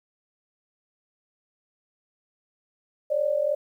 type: tone pair together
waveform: sine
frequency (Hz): 551.1 / 594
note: C#5 / D5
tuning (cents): -10 / +20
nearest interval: minor second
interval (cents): 130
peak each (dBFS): -26 / -23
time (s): 3.1-3.55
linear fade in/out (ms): 10
effects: 10-bit